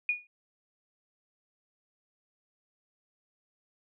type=tone with exponential decay; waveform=sine; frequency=2450 Hz; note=D#7; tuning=27 cents flat; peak=-22 dBFS; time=0.09-0.27 s; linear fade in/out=2 ms; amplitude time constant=37 ms; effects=none